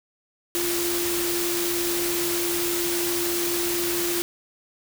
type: tone in noise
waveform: sine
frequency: 346.7 Hz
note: F4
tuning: 13 cents flat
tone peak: -26 dBFS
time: 0.55-4.22 s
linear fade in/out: 0 ms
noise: white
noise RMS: -27 dBFS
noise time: 0.55-4.22 s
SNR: -2 dB
effects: none